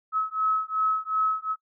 sine beating tone pair, 1286 / 1288.7 Hz, E6 / E6, -43 / -40 cents, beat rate 2.7 Hz, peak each -26 dBFS, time 0.12-1.56 s, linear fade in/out 50 ms, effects noise-tail reverb RT60 0.1 s tail -23 dB re dry

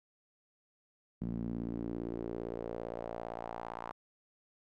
sawtooth tone with band-pass filter sweep, 57.6 Hz, A#1, 20 cents flat, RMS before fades -40 dBFS, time 1.21-3.92 s, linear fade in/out 10 ms, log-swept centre 200 to 990 Hz, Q 2.6, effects none

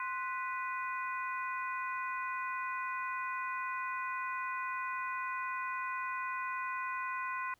harmonic tone with a mistuned harmonic, 494.5 Hz, B4, 2 cents sharp, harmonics 2 / 3 / 4 / 5, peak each -37 / -41 / -43 / -45 dBFS, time 0-7.54 s, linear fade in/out 2 ms, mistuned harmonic 2, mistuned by +90 cents, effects pink hiss -71 dBFS RMS until 7.59 s

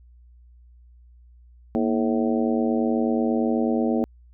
harmonic tone with a mistuned harmonic, 108.3 Hz, A2, 27 cents flat, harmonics 2 / 3 / 4 / 5 / 6 / 7, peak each -22 / -26 / -28 / -30 / -32 / -33 dBFS, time 1.75-4.04 s, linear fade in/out 0 ms, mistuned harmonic 2, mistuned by +140 cents, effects added 60 Hz sine -48 dBFS peak until 4.33 s

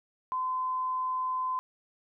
sine tone, 1025 Hz, C6, 36 cents flat, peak -28 dBFS, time 0.32-1.59 s, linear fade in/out 0 ms, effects none

